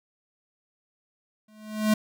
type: tone with exponential growth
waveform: square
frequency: 214.6 Hz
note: A3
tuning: 43 cents flat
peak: -17 dBFS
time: 1.48-1.94 s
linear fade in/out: 5 ms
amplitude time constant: 100 ms
effects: none